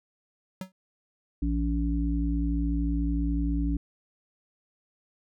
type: tone with exponential decay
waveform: square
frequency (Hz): 187.2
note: F#3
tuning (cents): +20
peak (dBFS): -30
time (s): 0.61-0.72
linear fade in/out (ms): 2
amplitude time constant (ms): 23
type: harmonic tone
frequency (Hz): 56.9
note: A#1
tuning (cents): -41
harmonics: 1 / 3 / 5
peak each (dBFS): -26 / -33 / -29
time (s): 1.42-3.77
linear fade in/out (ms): 5
effects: none